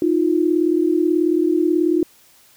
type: tone pair together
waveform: sine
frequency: 313.6 / 352 Hz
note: D#4 / F4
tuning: +14 / +14 cents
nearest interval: major second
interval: 200 cents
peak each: -17 dBFS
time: 0.02-2.03 s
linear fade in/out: 2 ms
effects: white hiss -52 dBFS RMS until 2.56 s